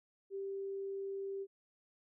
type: tone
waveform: sine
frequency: 392 Hz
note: G4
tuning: in tune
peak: -38 dBFS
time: 0.3-1.47 s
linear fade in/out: 50 ms
effects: none